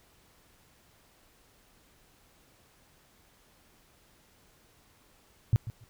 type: tone with echo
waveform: sine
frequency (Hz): 113.6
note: A#2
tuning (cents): -44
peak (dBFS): -18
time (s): 5.53-5.56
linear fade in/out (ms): 0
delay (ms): 140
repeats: 2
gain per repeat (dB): -15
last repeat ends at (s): 5.84
effects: pink hiss -63 dBFS RMS until 5.89 s